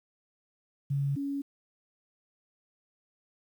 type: tone pair in turn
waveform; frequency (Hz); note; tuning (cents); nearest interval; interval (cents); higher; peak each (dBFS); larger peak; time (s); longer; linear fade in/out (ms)
sine; 140 / 280; C#3 / C#4; +18 / +18; octave; 1200; second; -26 / -30; first; 0.9-1.16 / 1.16-1.42; neither; 10
effects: 10-bit